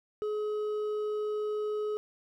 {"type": "tone with hard clipping", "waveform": "triangle", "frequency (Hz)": 423.3, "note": "G#4", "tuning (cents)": 33, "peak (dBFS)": -31, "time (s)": [0.22, 1.97], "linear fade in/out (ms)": 0, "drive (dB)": 8, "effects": []}